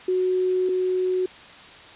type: tone pair in turn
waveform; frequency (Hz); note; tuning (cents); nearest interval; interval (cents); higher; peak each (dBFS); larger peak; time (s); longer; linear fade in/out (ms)
sine; 368.7 / 368.7; F#4 / F#4; -6 / -6; unison; 0; neither; -19 / -20; first; 0.08-0.69 / 0.69-1.26; first; 5
effects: white hiss -44 dBFS RMS until 1.95 s + resampled to 8000 Hz